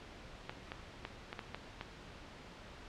clicks, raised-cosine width 0.3 ms, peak -24 dBFS, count 7, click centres 0.495 / 0.719 / 1.051 / 1.329 / 1.392 / 1.546 / 1.811 s, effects pink hiss -52 dBFS RMS until 2.88 s + low-pass 4000 Hz 12 dB/octave

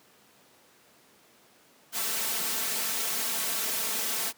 white noise with comb filter, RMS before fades -30 dBFS, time 1.92-4.33 s, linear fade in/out 50 ms, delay 4.5 ms, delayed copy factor +0.65, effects pink hiss -59 dBFS RMS until 4.37 s + high-pass 200 Hz 12 dB/octave

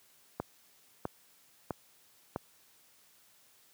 click train, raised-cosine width 1 ms, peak -19 dBFS, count 4, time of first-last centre 0.4-2.361 s, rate 1.53 Hz, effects white hiss -64 dBFS RMS until 3.73 s + high-pass 80 Hz 12 dB/octave

